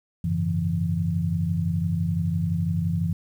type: tone cluster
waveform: sine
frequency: 92.4 / 104.2 / 141 / 166.9 Hz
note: F#2 / G#2 / C#3 / E3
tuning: -2 / +6 / +30 / +22 cents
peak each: -27 / -32 / -32 / -24 dBFS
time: 0.24-3.13 s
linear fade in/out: 5 ms
effects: 9-bit